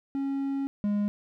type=tone pair in turn; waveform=triangle; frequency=274.8 / 205.7 Hz; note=C#4 / G#3; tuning=-15 / -16 cents; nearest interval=perfect fourth; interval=501 cents; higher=first; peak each=-25 / -22 dBFS; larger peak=second; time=0.15-0.67 / 0.84-1.08 s; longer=first; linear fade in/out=0 ms; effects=none